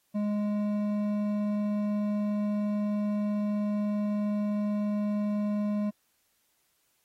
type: tone with hard clipping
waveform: sine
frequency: 207.7 Hz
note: G#3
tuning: in tune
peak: -28 dBFS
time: 0.14-5.91 s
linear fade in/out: 20 ms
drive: 8 dB
effects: white hiss -72 dBFS RMS until 7.04 s + AAC 48 kbps